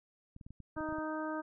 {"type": "clicks", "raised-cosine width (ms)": 5, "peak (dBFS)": -37, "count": 10, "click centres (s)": [0.364, 0.412, 0.465, 0.506, 0.603, 0.767, 0.807, 0.889, 0.925, 0.985]}
{"type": "harmonic tone", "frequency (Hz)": 311.1, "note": "D#4", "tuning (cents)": 0, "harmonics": [1, 2, 3, 4, 5], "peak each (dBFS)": [-38, -41, -43, -44, -45], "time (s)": [0.76, 1.42], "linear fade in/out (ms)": 20}
{"effects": []}